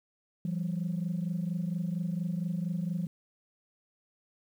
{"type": "tone pair together", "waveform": "sine", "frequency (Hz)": [168.3, 192.62], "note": ["E3", "G3"], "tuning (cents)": [36, -30], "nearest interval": "major second", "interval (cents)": 234, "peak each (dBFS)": [-30, -33], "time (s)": [0.45, 3.07], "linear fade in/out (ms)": 2, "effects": ["tanh soft clip ceiling -25 dBFS", "10-bit"]}